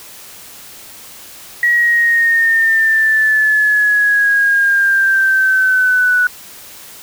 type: exponential sweep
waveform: sine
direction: down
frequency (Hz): 1917 to 1474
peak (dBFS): -9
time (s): 1.63-6.27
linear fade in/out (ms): 2
effects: white hiss -36 dBFS RMS until 7.02 s